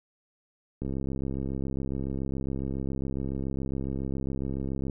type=click train; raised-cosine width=3 ms; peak=-20 dBFS; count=275; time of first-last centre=0.82-4.897 s; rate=67.2 Hz; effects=none